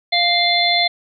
harmonic tone with a mistuned harmonic, 698.5 Hz, F5, in tune, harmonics 1 / 3 / 5 / 6, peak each -19 / -19 / -19 / -19 dBFS, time 0.12-0.88 s, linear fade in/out 10 ms, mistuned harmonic 6, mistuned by -21 cents, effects none

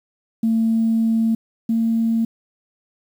sine tone pair in turn, 225.3 / 227.1 Hz, A3 / A#3, +41 / -45 cents, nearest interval unison, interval 14 cents, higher second, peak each -14 / -15 dBFS, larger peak first, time 0.43-1.35 / 1.69-2.25 s, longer first, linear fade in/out 5 ms, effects tanh soft clip ceiling -10 dBFS + 8-bit

